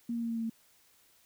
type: tone with pitch steps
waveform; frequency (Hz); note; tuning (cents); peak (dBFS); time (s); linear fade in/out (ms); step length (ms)
sine; 235 / 233.1 / 231.2 / 229.4 / 227.5 / 225.7; A#3 / A#3 / A#3 / A#3 / A#3 / A3; +14 / 0 / -14 / -28 / -42 / +44; -31; 0.09-0.498; 5; 68
effects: white hiss -65 dBFS RMS until 1.25 s